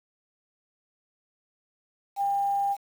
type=tone with quantisation; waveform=sine; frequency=799 Hz; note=G5; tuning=33 cents sharp; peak=-23 dBFS; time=2.16-2.77 s; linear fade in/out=50 ms; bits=8; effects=none